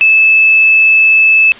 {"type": "tone", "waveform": "sine", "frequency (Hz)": 2616, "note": "E7", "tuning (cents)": -14, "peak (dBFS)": -4, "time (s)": [0.01, 1.52], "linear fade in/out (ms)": 0, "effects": ["white hiss -32 dBFS RMS until 1.59 s", "resampled to 8000 Hz"]}